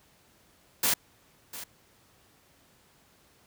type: noise with echo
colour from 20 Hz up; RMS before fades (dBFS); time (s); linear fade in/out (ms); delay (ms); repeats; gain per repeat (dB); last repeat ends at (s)
white; -25; 0.83-0.94; 5; 700; 1; -15; 1.64
effects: pink hiss -62 dBFS RMS until 3.46 s + high-pass 60 Hz 12 dB/octave